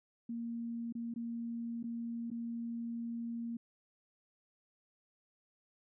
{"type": "tone with dropouts", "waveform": "sine", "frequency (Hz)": 233.1, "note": "A#3", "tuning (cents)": 0, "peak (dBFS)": -37, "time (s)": [0.29, 3.57], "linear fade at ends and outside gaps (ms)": 5, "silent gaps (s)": [[0.925, 0.951], [1.14, 1.16], [1.829, 1.839], [2.303, 2.313]], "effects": []}